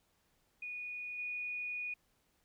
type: tone with level steps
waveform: sine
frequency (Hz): 2462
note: D#7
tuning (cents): -19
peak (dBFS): -40 / -37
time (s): 0.62-1.94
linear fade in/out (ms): 5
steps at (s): 1.18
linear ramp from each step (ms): 10
effects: pink hiss -75 dBFS RMS until 2.44 s